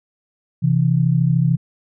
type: tone pair together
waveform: sine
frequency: 131.3 / 164.81 Hz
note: C3 / E3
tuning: +6 / 0 cents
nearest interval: major third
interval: 394 cents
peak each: -16 dBFS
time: 0.62-1.57 s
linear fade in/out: 20 ms
effects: none